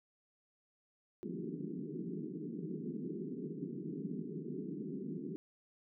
pink band-pass noise, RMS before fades -42 dBFS, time 1.23-5.36 s, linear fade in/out 0 ms, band 150 to 420 Hz, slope 96 dB/octave, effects none

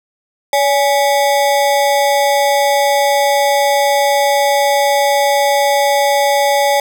square ring-modulated tone, 700 Hz, F5, 4 cents sharp, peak -8 dBFS, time 0.53-6.8 s, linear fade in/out 2 ms, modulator 132 Hz, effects none

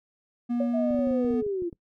triangle tone with pitch glide, 240 to 247.3 Hz, B3 to B3, -49 to +3 cents, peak -22 dBFS, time 0.49-1.42 s, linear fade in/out 20 ms, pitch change +52 cents, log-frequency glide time 0.74-0.99 s
sine tone with exponential decay, 565 Hz, C#5, 33 cents sharp, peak -23 dBFS, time 0.6-0.8 s, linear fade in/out 5 ms, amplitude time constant 43 ms
sine linear sweep, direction down, 660 to 333.4 Hz, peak -26 dBFS, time 0.73-1.7 s, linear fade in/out 20 ms
clicks, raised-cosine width 3 ms, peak -30 dBFS, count 12, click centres 0.908 / 0.946 / 0.991 / 1.072 / 1.11 / 1.248 / 1.308 / 1.341 / 1.424 / 1.465 / 1.622 / 1.728 s
effects noise-tail reverb RT60 0.1 s tail -22 dB re dry

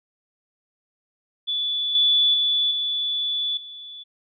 sine tone with level steps, 3455 Hz, A7, 32 cents flat, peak -22 / -15 / -18 / -22 / -36 dBFS, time 1.47-4.04 s, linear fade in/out 20 ms, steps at 1.95 / 2.34 / 2.71 / 3.57 s, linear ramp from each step 2 ms, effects none

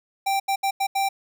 square tone bursts at uneven times, 784 Hz, G5, in tune, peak -21 dBFS, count 5, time 0.26-0.4 / 0.48-0.56 / 0.63-0.71 / 0.8-0.87 / 0.95-1.09 s, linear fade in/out 10 ms, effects none

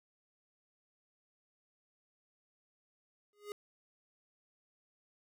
square tone with exponential growth, 413.4 Hz, G#4, 8 cents flat, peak -38 dBFS, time 3.33-3.52 s, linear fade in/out 1 ms, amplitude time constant 41 ms, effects none

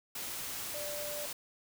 sine tone in noise, 589 Hz, D5, 5 cents sharp, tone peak -40 dBFS, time 0.74-1.26 s, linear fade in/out 5 ms, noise white, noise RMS -40 dBFS, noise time 0.15-1.33 s, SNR -3 dB, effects none

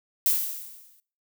violet noise with exponential decay, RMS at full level -20 dBFS, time 0.26-1 s, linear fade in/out 1 ms, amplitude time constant 160 ms, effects noise-tail reverb RT60 0.4 s tail -20 dB re dry

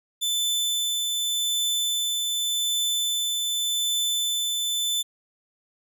sawtooth tone with tremolo, 3520 Hz, A7, in tune, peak -19 dBFS, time 0.21-5.03 s, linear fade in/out 20 ms, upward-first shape triangle, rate 0.86 Hz, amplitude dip 25%, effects none

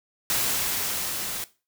white noise with level ramp, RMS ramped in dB -24 to -32 dBFS, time 0.3-1.44 s, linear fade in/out 0 ms, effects noise-tail reverb RT60 0.3 s tail -17 dB re dry

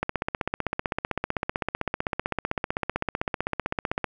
click train, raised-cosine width 0.5 ms, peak -10 dBFS, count 64, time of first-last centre 0.03-4.043 s, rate 15.7 Hz, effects none

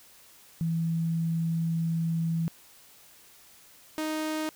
sine / sawtooth tone pair in turn, 164.81 / 311.1 Hz, E3 / D#4, 0 / 0 cents, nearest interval major seventh, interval 1100 cents, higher second, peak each -25 dBFS, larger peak neither, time 0.61-2.48 / 3.98-4.49 s, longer first, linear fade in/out 0 ms, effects white hiss -55 dBFS RMS until 4.55 s

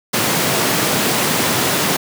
pink high-pass noise, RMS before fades -17 dBFS, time 0.13-1.97 s, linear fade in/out 10 ms, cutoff 130 Hz, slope 24 dB/octave, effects none

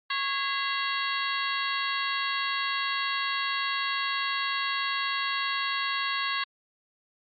harmonic tone with a mistuned harmonic, 550 Hz, C#5, 14 cents flat, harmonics 2 / 3 / 4 / 5 / 6 / 7 / 8, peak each -31 / -33 / -34 / -35 / -36 / -36 / -37 dBFS, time 0.1-6.44 s, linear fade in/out 5 ms, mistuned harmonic 4, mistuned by -130 cents, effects MP3 32 kbps

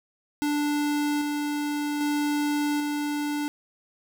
square tone with tremolo, 293.7 Hz, D4, in tune, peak -24 dBFS, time 0.42-3.48 s, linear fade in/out 0 ms, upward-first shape square, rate 0.63 Hz, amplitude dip 25%, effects 9-bit

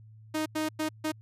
sawtooth tone bursts at uneven times, 310.8 Hz, D#4, 2 cents flat, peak -24 dBFS, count 4, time 0.34-0.46 / 0.55-0.69 / 0.79-0.89 / 1.04-1.12 s, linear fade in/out 10 ms, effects added 109 Hz sine -49 dBFS peak until 1.21 s + resampled to 32000 Hz

